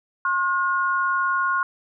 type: tone pair together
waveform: sine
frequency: 1075 / 1435 Hz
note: C6 / F6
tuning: +47 / +47 cents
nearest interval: perfect fourth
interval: 500 cents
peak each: -22 dBFS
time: 0.25-1.63 s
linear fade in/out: 2 ms
effects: none